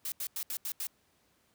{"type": "noise bursts at uneven times", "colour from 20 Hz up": "blue", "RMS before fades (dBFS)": -36, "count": 6, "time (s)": [[0.05, 0.12], [0.2, 0.27], [0.36, 0.43], [0.5, 0.57], [0.65, 0.72], [0.8, 0.87]], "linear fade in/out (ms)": 2, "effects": ["pink hiss -70 dBFS RMS until 1.54 s", "high-pass 80 Hz 12 dB/octave"]}